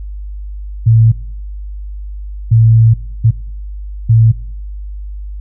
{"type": "tone bursts at uneven times", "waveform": "sine", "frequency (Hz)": 112.9, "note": "A2", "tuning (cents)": 45, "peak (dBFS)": -4, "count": 4, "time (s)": [[0.86, 1.12], [2.51, 2.94], [3.24, 3.31], [4.09, 4.32]], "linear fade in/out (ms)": 10, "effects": ["noise-tail reverb RT60 0.7 s tail -25 dB re dry", "added 50 Hz sine -22 dBFS peak until 5.4 s"]}